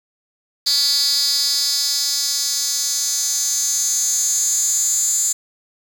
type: tone with high-pass filter sweep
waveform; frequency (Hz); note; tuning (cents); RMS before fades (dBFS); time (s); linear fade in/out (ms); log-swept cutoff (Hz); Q
10% pulse; 282.1; C#4; +30; -19; 0.66-5.33; 10; 4700 to 7200; 6.4
effects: 7-bit